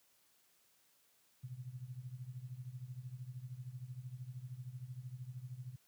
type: tone with tremolo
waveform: sine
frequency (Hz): 125.9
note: B2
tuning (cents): +34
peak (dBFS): -40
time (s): 1.43-5.76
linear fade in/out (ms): 10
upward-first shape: triangle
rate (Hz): 13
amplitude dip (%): 90
effects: white hiss -72 dBFS RMS until 5.87 s + high-pass 60 Hz 12 dB/octave